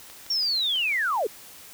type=click train; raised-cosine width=0.2 ms; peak=-27 dBFS; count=6; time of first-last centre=0.1-0.922 s; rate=6.08 Hz
type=linear sweep; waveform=sine; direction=down; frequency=5590 to 370 Hz; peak=-22 dBFS; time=0.3-1.27 s; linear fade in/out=5 ms
effects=white hiss -46 dBFS RMS until 1.73 s